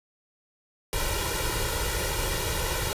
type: noise with comb filter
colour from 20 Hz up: pink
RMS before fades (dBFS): -28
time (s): 0.93-2.93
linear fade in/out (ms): 0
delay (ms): 2.1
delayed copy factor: +0.85
effects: resampled to 32000 Hz